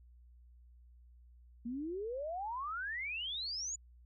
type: exponential sweep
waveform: sine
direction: up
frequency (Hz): 227.2 to 7040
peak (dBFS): -37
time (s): 1.65-3.76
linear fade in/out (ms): 10
effects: added 60 Hz sine -57 dBFS peak until 4.05 s